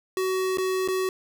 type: tone with dropouts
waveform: square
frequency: 375.1 Hz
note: F#4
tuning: 24 cents sharp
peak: -24 dBFS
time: 0.17-1.09 s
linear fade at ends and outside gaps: 1 ms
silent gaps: 0.573-0.583 / 0.877-0.885 s
effects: none